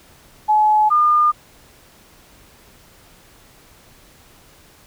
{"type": "tone pair in turn", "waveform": "sine", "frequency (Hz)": [853, 1210.4], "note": ["G#5", "D#6"], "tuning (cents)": [46, -48], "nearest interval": "tritone", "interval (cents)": 606, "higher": "second", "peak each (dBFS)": [-11, -11], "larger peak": "neither", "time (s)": [[0.48, 0.9], [0.9, 1.32]], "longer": "neither", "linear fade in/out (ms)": 20, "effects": ["pink hiss -49 dBFS RMS until 4.86 s"]}